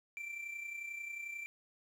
triangle tone with amplitude modulation, 2349 Hz, D7, in tune, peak -37 dBFS, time 0.17-1.46 s, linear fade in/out 0 ms, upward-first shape sine, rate 31.2 Hz, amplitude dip 55%, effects 11-bit

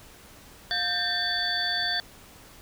sine tone cluster, 711 / 1576 / 1803 / 3469 / 4537 Hz, F5 / G6 / A6 / A7 / C#8, +31 / +9 / +42 / -25 / +39 cents, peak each -35 / -32 / -32 / -30 / -29 dBFS, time 0.71-2 s, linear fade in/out 0 ms, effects pink hiss -50 dBFS RMS until 2.61 s

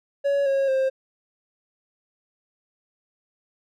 triangle tone with pitch steps, 562 / 545.7 / 529.8 Hz, C#5 / C#5 / C5, +24 / -27 / +22 cents, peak -17 dBFS, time 0.24-0.9 s, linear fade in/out 20 ms, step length 220 ms, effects none

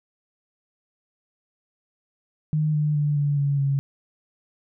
sine tone with pitch steps, 153.4 / 150.33 / 147.32 / 144.37 / 141.48 / 138.65 Hz, D#3 / D3 / D3 / D3 / C#3 / C#3, -24 / +41 / +6 / -29 / +36 / +1 cents, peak -19 dBFS, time 2.53-3.79 s, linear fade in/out 0 ms, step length 210 ms, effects none

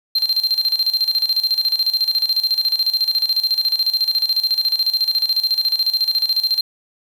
triangle tone with tremolo, 4159 Hz, C8, 11 cents flat, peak -12 dBFS, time 0.15-6.61 s, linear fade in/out 5 ms, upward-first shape square, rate 14 Hz, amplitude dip 75%, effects 7-bit

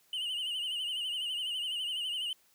triangle tone with vibrato, 2948 Hz, F#7, 7 cents flat, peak -31 dBFS, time 0.13-2.33 s, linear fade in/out 2 ms, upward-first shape sine, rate 12 Hz, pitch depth 81 cents each way, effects white hiss -67 dBFS RMS until 2.54 s + high-pass 80 Hz 12 dB/octave

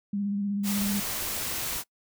sine tone with vibrato, 201.6 Hz, G3, 49 cents sharp, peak -26 dBFS, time 0.13-1 s, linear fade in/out 5 ms, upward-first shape square, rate 16 Hz, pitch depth 24 cents each way
white noise, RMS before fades -32 dBFS, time 0.63-1.84 s, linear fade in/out 50 ms
pink noise with tremolo, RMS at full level -40 dBFS, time 0.76-1.78 s, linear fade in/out 20 ms, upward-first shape sine, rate 20 Hz, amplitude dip 60%
effects noise-tail reverb RT60 0.1 s tail -23 dB re dry

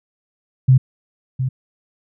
sine tone with echo, 130 Hz, C3, 11 cents flat, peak -7 dBFS, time 0.68-0.78 s, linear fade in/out 10 ms, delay 710 ms, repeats 1, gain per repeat -10 dB, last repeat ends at 1.49 s, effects none

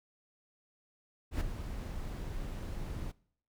brown noise with ADSR envelope, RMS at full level -29 dBFS, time 1.31-3.12 s, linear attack 96 ms, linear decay 11 ms, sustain -10 dB, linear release 15 ms, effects noise-tail reverb RT60 0.6 s tail -23 dB re dry

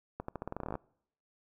accelerating click train, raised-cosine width 1 ms, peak -23 dBFS, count 15, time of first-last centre 0.2-0.754 s, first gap 84 ms, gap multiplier 0.87, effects noise-tail reverb RT60 0.7 s tail -25 dB re dry

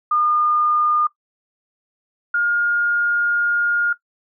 sine tone pair in turn, 1215 / 1419.9 Hz, D#6 / F6, -42 / +28 cents, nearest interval minor third, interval 270 cents, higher second, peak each -15 dBFS, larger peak neither, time 0.11-1.07 / 2.34-3.93 s, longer second, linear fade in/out 5 ms, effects noise-tail reverb RT60 0.1 s tail -17 dB re dry

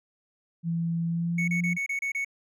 sine tone with pitch glide, 167.4 to 174.51 Hz, E3 to F3, +27 to -1 cents, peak -25 dBFS, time 0.63-1.78 s, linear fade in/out 50 ms, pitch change +72 cents, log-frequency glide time 1.07-1.65 s
triangle tone bursts, 2217 Hz, C#7, in tune, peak -25 dBFS, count 7, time 1.38-2.247 s, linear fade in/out 5 ms, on 99 ms, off 29 ms
effects none

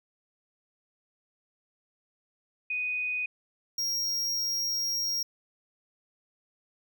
sine / square tone pair in turn, 2489 / 5601 Hz, D#7 / F8, 0 / +4 cents, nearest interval octave + major second, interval 1404 cents, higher second, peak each -28 dBFS, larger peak neither, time 2.7-3.26 / 3.78-5.23 s, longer second, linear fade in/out 5 ms, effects none

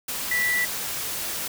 sine tone in noise, 1966 Hz, B6, 8 cents flat, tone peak -21 dBFS, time 0.31-0.65 s, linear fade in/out 5 ms, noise white, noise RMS -30 dBFS, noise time 0.08-1.48 s, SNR +6 dB, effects none

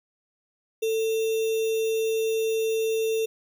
sine tone with sample-and-hold, 445.3 Hz, A4, 21 cents sharp, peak -22 dBFS, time 0.82-3.26 s, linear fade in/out 10 ms, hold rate 3150 Hz, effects none

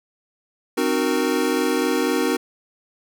square chord, C half-diminished seventh, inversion none, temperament equal with one note detuned, 261.6 / 305.4 / 370 / 466.2 Hz, C4 / Eb4 / Gb4 / Bb4, 0 / -32 / 0 / 0 cents, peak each -25 dBFS, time 0.77-2.37 s, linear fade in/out 10 ms, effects none

